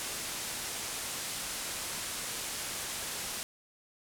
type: low-pass noise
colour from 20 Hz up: white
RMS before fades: -38 dBFS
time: 0-3.43 s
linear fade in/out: 0 ms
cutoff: 11000 Hz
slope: 24 dB/octave
effects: none